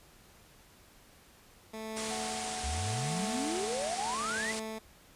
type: tone with tremolo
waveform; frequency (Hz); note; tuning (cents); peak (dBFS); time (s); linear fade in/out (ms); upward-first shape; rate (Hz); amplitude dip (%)
15% pulse; 220; A3; 0; -30; 1.73-4.79; 10; triangle; 0.79; 70
type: low-pass noise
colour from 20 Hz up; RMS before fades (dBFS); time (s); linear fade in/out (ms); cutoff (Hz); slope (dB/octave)
white; -40; 1.96-4.6; 10; 9800; 96
type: tone with pitch glide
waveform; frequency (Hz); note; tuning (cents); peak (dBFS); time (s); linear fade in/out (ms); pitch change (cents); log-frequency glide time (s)
sine; 740 to 746.4; F#5 to F#5; 0 to +15; -39; 2.1-4.15; 10; +15; 3.28-4.02
type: exponential sweep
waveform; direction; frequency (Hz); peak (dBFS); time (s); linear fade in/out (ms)
sine; up; 65.41 to 2093; -33; 2.63-4.53; 20
effects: pink hiss -59 dBFS RMS until 5.15 s + resampled to 32000 Hz